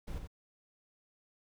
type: noise with echo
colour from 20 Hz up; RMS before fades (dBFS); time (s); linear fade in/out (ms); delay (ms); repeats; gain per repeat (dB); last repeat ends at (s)
brown; -40; 0.07-0.19; 10; 85; 1; -5; 0.275
effects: none